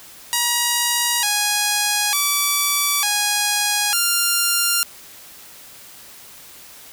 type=tone with pitch steps; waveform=5% pulse; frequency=955 / 829 / 1153 / 827 / 1395 Hz; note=A#5 / G#5 / D6 / G#5 / F6; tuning=+42 / -3 / -32 / -8 / -2 cents; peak=-5 dBFS; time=0.33-4.83 s; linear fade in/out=0 ms; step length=900 ms; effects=white hiss -42 dBFS RMS until 6.92 s